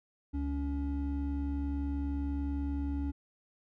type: tone pair together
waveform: triangle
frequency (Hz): 70.7 / 282.8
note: C#2 / C#4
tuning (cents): +35 / +35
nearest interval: 2 octaves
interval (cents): 2400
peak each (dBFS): -31 / -33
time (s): 0.33-3.12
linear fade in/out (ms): 20
effects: none